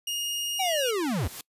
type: tone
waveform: sawtooth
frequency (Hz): 2854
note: F7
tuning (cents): +37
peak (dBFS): -25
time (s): 0.07-0.91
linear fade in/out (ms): 5
type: linear sweep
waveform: square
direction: down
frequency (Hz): 789 to 62.8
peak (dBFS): -26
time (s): 0.59-1.28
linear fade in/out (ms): 10
type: noise with exponential growth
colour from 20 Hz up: white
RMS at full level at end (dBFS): -37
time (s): 0.72-1.41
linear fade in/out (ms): 2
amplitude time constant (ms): 150
effects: noise-tail reverb RT60 0.1 s tail -25 dB re dry + resampled to 32000 Hz